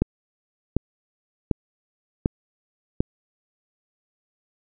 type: click train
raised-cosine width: 3 ms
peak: -6 dBFS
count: 5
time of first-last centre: 0.02-3.005 s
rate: 1.34 Hz
effects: none